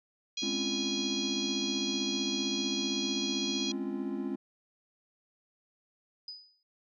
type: harmonic tone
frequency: 825 Hz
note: G#5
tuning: 12 cents flat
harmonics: 3 / 4 / 5 / 6 / 7 / 8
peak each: -43 / -36 / -37 / -44 / -41 / -48 dBFS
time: 0.37-3.72 s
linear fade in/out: 5 ms
type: chord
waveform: triangle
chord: Db major seventh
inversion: second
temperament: equal with one note detuned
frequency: 207.7 / 261.6 / 277.2 / 343.6 Hz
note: Ab3 / C4 / Db4 / F4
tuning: 0 / 0 / 0 / -28 cents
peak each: -36 dBFS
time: 0.42-4.36 s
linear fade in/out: 10 ms
type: tone with exponential decay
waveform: sine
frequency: 4978 Hz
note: D#8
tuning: in tune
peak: -37 dBFS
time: 6.28-6.63 s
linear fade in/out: 2 ms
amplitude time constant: 75 ms
effects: none